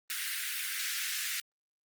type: high-pass noise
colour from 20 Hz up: pink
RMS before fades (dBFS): -35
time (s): 0.1-1.4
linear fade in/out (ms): 0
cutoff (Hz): 1500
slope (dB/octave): 48
effects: Opus 32 kbps